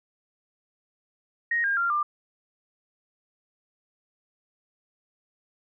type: tone with pitch steps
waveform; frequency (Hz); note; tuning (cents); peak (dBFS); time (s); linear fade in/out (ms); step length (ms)
sine; 1872 / 1611 / 1386.3 / 1193; A#6 / G6 / F6 / D6; +7 / +47 / -13 / +27; -22; 1.51-2.03; 5; 130
effects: none